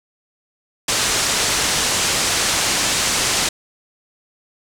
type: low-pass noise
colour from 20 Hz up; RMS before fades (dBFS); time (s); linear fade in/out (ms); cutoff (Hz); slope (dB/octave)
white; -19; 0.88-3.49; 5; 8400; 24
effects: none